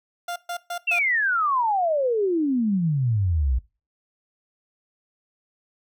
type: tone bursts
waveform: 30% pulse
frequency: 698.5 Hz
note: F5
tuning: in tune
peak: -25 dBFS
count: 4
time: 0.28-0.99 s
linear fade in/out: 5 ms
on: 80 ms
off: 130 ms
type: exponential sweep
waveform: sine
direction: down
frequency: 2773 to 58.27 Hz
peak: -19 dBFS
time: 0.87-3.59 s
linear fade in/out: 10 ms
effects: noise-tail reverb RT60 0.3 s tail -20 dB re dry